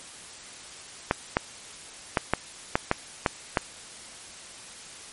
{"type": "clicks", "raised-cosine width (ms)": 0.5, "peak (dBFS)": -5, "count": 8, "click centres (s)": [1.111, 1.369, 2.172, 2.336, 2.755, 2.914, 3.262, 3.572], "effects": ["white hiss -44 dBFS RMS until 5.12 s", "MP3 48 kbps"]}